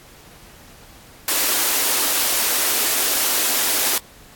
white high-pass noise, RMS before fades -19 dBFS, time 1.28-3.98 s, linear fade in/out 2 ms, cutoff 240 Hz, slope 48 dB/octave, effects pink hiss -46 dBFS RMS until 4.35 s + AAC 64 kbps

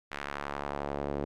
sawtooth tone with band-pass filter sweep, 71.3 Hz, C#2, 49 cents sharp, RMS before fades -36 dBFS, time 0.11-1.25 s, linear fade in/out 10 ms, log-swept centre 1900 to 420 Hz, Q 1.2, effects none

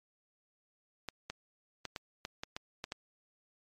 clicks, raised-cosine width 0.2 ms, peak -21 dBFS, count 9, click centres 1.087 / 1.3 / 1.853 / 1.962 / 2.251 / 2.435 / 2.565 / 2.841 / 2.921 s, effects MP3 64 kbps

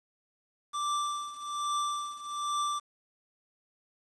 square tone with tremolo, 1174.7 Hz, D6, in tune, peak -28 dBFS, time 0.73-2.8 s, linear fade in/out 20 ms, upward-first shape triangle, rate 1.2 Hz, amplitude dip 85%, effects resampled to 22050 Hz + 9-bit

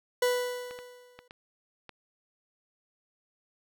40% pulse tone with exponential decay, 493.9 Hz, B4, in tune, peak -21 dBFS, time 0.22-1.28 s, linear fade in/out 5 ms, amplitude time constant 230 ms
clicks, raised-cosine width 0.3 ms, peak -28 dBFS, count 5, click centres 0.71 / 0.789 / 1.19 / 1.309 / 1.893 s
effects none

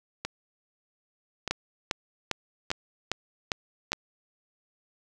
two click trains, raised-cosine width 0.2 ms, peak -14 / -9 dBFS, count 4 / 7, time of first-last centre 0.25-3.931 / 1.51-3.92 s, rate 0.815 / 2.49 Hz, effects none

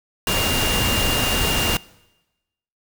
sine tone in noise, 2806 Hz, F7, 8 cents sharp, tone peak -24 dBFS, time 0.27-1.77 s, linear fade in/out 2 ms, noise pink, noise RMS -21 dBFS, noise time 0.27-1.77 s, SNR -6 dB, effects noise-tail reverb RT60 1.0 s tail -22 dB re dry

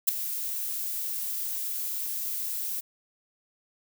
violet noise with ADSR envelope, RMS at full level -17 dBFS, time 0.07-2.81 s, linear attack 19 ms, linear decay 4 ms, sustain -15 dB, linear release 17 ms, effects none

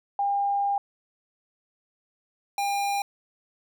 sine / square tone pair in turn, 803 / 803 Hz, G5 / G5, +41 / +41 cents, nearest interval unison, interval 0 cents, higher neither, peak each -22 / -25 dBFS, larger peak first, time 0.19-0.78 / 2.58-3.02 s, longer first, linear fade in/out 2 ms, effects none

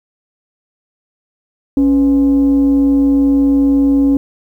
sine tone with frequency modulation, 277.2 Hz, C#4, in tune, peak -7 dBFS, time 1.77-4.17 s, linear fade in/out 2 ms, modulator 223 Hz, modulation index 0.29, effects tanh soft clip ceiling -4 dBFS + 8-bit

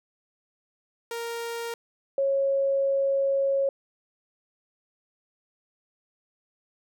sawtooth / sine tone pair in turn, 465.9 / 548.4 Hz, A#4 / C#5, -1 / -19 cents, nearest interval minor third, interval 282 cents, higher second, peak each -27 / -21 dBFS, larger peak second, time 1.11-1.74 / 2.18-3.69 s, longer second, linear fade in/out 2 ms, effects none

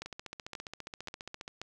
two click trains, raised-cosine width 0.2 ms, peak -24 / -22 dBFS, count 22 / 4, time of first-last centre 0.06-1.479 / 0.02-1.616 s, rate 14.8 / 1.88 Hz, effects none

